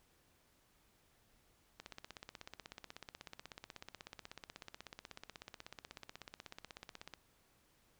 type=click train; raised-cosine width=0.2 ms; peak=-30 dBFS; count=88; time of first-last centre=1.8-7.137 s; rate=16.3 Hz; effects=pink hiss -72 dBFS RMS until 7.99 s